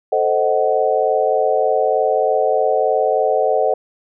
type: chord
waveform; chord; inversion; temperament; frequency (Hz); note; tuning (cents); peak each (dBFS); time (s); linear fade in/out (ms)
sine; A diminished seventh; none; equal with one note detuned; 440 / 523.3 / 622.3 / 748.2; A4 / C5 / Eb5 / Gb5; 0 / 0 / 0 / +19; -19; 0.12-3.74; 5
effects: none